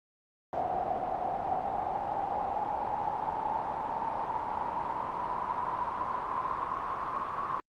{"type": "noise with band-pass filter sweep", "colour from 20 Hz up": "brown", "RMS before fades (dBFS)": -33, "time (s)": [0.53, 7.6], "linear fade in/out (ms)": 0, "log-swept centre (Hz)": [730, 1100], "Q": 9.3, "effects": ["Opus 48 kbps"]}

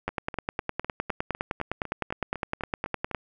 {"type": "two click trains", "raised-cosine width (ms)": 0.5, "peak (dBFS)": [-20, -12], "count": [13, 31], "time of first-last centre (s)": [[0.09, 3.113], [0.08, 3.147]], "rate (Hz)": [3.97, 9.78], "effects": []}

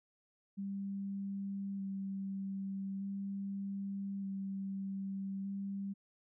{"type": "tone with vibrato", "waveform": "sine", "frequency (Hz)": 196, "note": "G3", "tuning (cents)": 0, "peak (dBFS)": -37, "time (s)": [0.57, 5.94], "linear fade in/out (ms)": 20, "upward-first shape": "square", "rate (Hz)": 0.41, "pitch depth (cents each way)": 12, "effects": []}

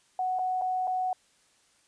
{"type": "tone with dropouts", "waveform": "sine", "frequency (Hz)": 741, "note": "F#5", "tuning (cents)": 2, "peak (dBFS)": -26, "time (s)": [0.19, 1.13], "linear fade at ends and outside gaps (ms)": 2, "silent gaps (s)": [[0.388, 0.392], [0.614, 0.619], [0.872, 0.876]], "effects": ["white hiss -65 dBFS RMS until 1.87 s", "resampled to 22050 Hz"]}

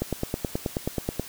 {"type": "click train", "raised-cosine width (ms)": 2, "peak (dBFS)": -12, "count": 12, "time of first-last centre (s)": [0.02, 1.196], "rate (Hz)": 9.35, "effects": ["white hiss -42 dBFS RMS until 1.28 s"]}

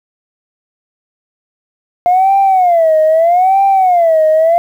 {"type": "tone with vibrato", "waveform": "sine", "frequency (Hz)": 701, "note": "F5", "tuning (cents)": 6, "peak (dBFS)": -5, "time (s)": [2.06, 4.58], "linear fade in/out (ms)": 0, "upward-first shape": "sine", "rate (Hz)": 0.79, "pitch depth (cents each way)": 200, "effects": ["tanh soft clip ceiling -3 dBFS", "7-bit"]}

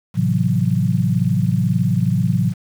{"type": "chord", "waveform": "sine", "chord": "F# half-diminished seventh", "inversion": "first", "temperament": "just", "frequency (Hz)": [111, 133.2, 166.5, 185], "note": ["A2", "C3", "E3", "F#3"], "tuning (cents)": [16, 31, 18, 0], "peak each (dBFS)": -20, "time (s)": [0.14, 2.54], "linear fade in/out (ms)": 50, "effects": ["7-bit"]}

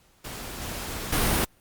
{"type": "noise with level steps", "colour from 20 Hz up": "pink", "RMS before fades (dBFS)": [-37, -34, -23], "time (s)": [0.24, 1.45], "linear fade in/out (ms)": 10, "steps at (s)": [0.61, 1.12], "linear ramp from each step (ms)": 10, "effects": ["pink hiss -61 dBFS RMS until 1.6 s", "Opus 48 kbps"]}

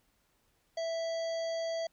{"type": "harmonic tone", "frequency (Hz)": 659.3, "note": "E5", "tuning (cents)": 0, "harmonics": [1, 3, 5, 7, 9, 10], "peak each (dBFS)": [-32, -48, -49, -47, -56, -55], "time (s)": [0.77, 1.87], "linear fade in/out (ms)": 5, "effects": ["pink hiss -73 dBFS RMS until 1.92 s"]}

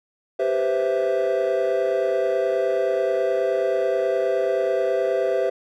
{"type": "chord", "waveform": "triangle", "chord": "C major seventh", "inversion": "second", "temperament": "equal", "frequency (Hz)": [392, 493.9, 523.3, 659.3], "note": ["G4", "B4", "C5", "E5"], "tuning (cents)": [0, 0, 0, 0], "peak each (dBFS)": [-22, -24, -21, -22], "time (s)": [0.39, 5.5], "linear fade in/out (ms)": 10, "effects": ["tanh soft clip ceiling -11 dBFS"]}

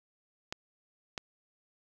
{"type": "clicks", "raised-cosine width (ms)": 0.2, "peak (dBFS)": -18, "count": 2, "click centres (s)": [0.525, 1.178], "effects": ["9-bit"]}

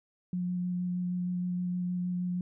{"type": "tone with vibrato", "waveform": "sine", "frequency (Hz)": 179.1, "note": "F3", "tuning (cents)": 44, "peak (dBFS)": -29, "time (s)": [0.33, 2.41], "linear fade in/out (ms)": 2, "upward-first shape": "square", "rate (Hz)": 6.4, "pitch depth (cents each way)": 8, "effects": []}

